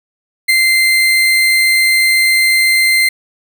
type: tone with ADSR envelope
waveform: 35% pulse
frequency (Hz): 2082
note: C7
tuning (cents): -9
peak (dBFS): -5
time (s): 0.48-3.09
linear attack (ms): 15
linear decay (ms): 19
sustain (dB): -2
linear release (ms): 6
effects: none